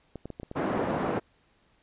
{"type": "clicks", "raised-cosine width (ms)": 2, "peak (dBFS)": -24, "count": 7, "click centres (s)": [0.157, 0.256, 0.303, 0.399, 0.432, 0.514, 0.773]}
{"type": "band-pass noise", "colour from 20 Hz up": "pink", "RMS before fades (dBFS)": -29, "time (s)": [0.55, 1.2], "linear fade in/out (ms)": 20, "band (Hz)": [180, 1000], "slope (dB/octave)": 12}
{"effects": ["pink hiss -66 dBFS RMS until 1.82 s", "resampled to 8000 Hz"]}